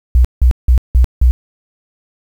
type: tone bursts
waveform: sine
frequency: 61.74 Hz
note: B1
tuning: in tune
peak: -4 dBFS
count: 5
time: 0.15-1.31 s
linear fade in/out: 0 ms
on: 96 ms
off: 170 ms
effects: tanh soft clip ceiling 0 dBFS + 7-bit